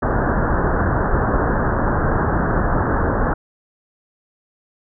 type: low-pass noise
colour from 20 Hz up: pink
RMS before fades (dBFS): -18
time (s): 0.02-3.34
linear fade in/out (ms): 10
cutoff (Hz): 1700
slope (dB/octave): 96
effects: none